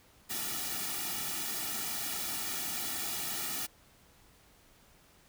white noise with comb filter, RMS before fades -36 dBFS, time 0.29-3.67 s, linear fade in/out 20 ms, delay 1.9 ms, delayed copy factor -0.85, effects pink hiss -62 dBFS RMS until 5.28 s

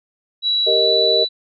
sine tone with pitch glide, 3916 to 3955 Hz, B7 to B7, -15 to +2 cents, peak -15 dBFS, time 0.42-1.29 s, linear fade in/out 50 ms, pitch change +17 cents, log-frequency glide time 0.69-0.91 s
sine chord, Eb major, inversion first, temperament equal, 392 / 466.2 / 622.3 Hz, G4 / Bb4 / Eb5, 0 / 0 / 0 cents, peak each -21 / -19 / -19 dBFS, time 0.66-1.25 s, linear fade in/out 20 ms
effects none

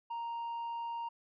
sine tone with tanh clipping, 932.3 Hz, A#5, in tune, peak -37 dBFS, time 0.1-1.09 s, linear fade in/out 10 ms, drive 3 dB, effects none

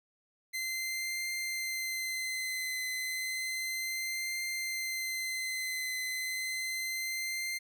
sawtooth tone with vibrato, 2065 Hz, C7, 23 cents flat, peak -30 dBFS, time 0.53-7.59 s, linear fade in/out 20 ms, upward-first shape triangle, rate 0.32 Hz, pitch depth 24 cents each way, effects none

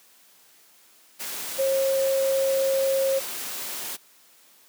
sine tone in noise, 539 Hz, C#5, 49 cents flat, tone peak -20 dBFS, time 1.58-3.2 s, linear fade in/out 20 ms, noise white, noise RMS -33 dBFS, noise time 1.19-3.97 s, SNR +10 dB, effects white hiss -56 dBFS RMS until 4.68 s + high-pass 200 Hz 12 dB/octave

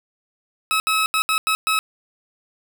20% pulse tone bursts at uneven times, 1289 Hz, E6, 39 cents flat, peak -12 dBFS, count 6, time 0.71-0.8 / 0.87-1.06 / 1.14-1.22 / 1.29-1.38 / 1.47-1.55 / 1.67-1.79 s, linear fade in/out 0 ms, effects none

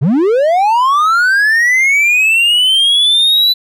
triangle linear sweep, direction up, 116.54 to 4000 Hz, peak -6 dBFS, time 0.01-3.54 s, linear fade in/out 20 ms, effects none

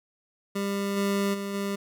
25% pulse tone with level steps, 199.4 Hz, G3, 30 cents sharp, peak -23 / -20 / -27 / -24 dBFS, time 0.55-1.76 s, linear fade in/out 10 ms, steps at 0.96 / 1.33 / 1.53 s, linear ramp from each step 20 ms, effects none

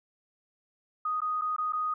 sine tone with dropouts, 1244.5 Hz, D#6, in tune, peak -27 dBFS, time 1.05-1.94 s, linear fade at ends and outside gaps 5 ms, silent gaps 1.205-1.217 / 1.413-1.418 / 1.564-1.582 / 1.724-1.732 s, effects none

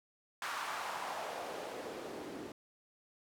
white noise with band-pass filter sweep, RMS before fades -42 dBFS, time 0.42-2.52 s, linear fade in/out 2 ms, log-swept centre 1300 to 280 Hz, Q 1.9, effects none

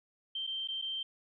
sine tone with dropouts, 3136 Hz, G7, in tune, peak -34 dBFS, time 0.35-1.03 s, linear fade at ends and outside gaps 5 ms, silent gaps 0.468-0.473 / 0.675-0.685 / 0.816-0.822 s, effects none

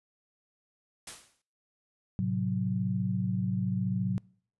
white noise with exponential decay, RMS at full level -38 dBFS, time 1.07-1.42 s, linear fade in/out 5 ms, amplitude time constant 74 ms
sine chord, F# diminished, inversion first, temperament equal, 110 / 130.81 / 185 Hz, A2 / C3 / F#3, 0 / 0 / 0 cents, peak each -32 / -34 / -29 dBFS, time 2.19-4.18 s, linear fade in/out 0 ms
effects noise-tail reverb RT60 0.6 s tail -26 dB re dry + resampled to 24000 Hz

